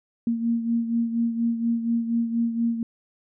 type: beating tone pair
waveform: sine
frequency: 231.4 / 235.6 Hz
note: A#3 / A#3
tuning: -13 / +19 cents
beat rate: 4.2 Hz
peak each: -22 / -29 dBFS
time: 0.27-2.83 s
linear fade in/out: 2 ms
effects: none